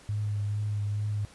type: tone with vibrato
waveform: sine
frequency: 103.83 Hz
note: G#2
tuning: in tune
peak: -27 dBFS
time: 0.09-1.25 s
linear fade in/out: 0 ms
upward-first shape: triangle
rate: 2.3 Hz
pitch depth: 25 cents each way
effects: pink hiss -54 dBFS RMS until 1.34 s + resampled to 24000 Hz

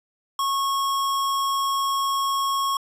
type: tone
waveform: square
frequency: 1096 Hz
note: C#6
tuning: 20 cents flat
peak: -22 dBFS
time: 0.39-2.77 s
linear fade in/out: 2 ms
effects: resampled to 32000 Hz

